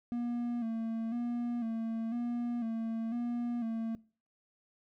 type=tone with vibrato; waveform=triangle; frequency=232.5 Hz; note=A#3; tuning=4 cents flat; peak=-30 dBFS; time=0.12-3.95 s; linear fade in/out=0 ms; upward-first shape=square; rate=1 Hz; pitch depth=49 cents each way; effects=noise-tail reverb RT60 0.4 s tail -22 dB re dry